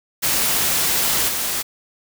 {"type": "noise with level steps", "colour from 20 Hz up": "white", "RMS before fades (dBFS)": [-19, -23], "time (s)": [0.22, 1.63], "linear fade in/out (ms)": 20, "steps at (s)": 1.28, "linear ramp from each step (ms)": 10, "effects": []}